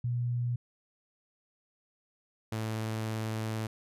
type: tone pair in turn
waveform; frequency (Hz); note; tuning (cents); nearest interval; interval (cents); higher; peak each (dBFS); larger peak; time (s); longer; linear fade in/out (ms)
sine / sawtooth; 121.2 / 110.27; B2 / A2; -32 / +4; major second; 164; first; -28; neither; 0.04-0.56 / 2.52-3.67; second; 5
effects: resampled to 32000 Hz